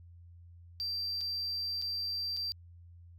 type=tone with dropouts; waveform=sine; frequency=4699 Hz; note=D8; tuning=in tune; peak=-31 dBFS; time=0.8-2.52 s; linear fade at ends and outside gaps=0 ms; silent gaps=1.208-1.212 / 1.816-1.822 / 2.366-2.371 s; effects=tanh soft clip ceiling -31 dBFS + added 86 Hz sine -51 dBFS peak until 3.18 s